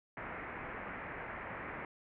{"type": "low-pass noise", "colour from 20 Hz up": "white", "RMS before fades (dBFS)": -44, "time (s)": [0.17, 1.85], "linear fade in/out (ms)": 2, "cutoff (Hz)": 2200, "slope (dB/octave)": 48, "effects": []}